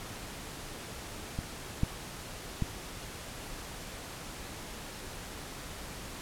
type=clicks; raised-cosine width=5 ms; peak=-21 / -14 / -17 dBFS; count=3; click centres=1.389 / 1.834 / 2.623 s; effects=pink hiss -43 dBFS RMS until 6.21 s + low-pass 12000 Hz 12 dB/octave